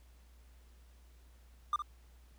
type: tone with echo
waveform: triangle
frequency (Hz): 1196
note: D6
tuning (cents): +31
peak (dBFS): -26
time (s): 1.73-1.76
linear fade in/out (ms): 2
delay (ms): 61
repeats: 1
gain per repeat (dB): -8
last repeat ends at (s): 1.821
effects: added 60 Hz sine -57 dBFS peak until 2.38 s + pink hiss -69 dBFS RMS until 2.38 s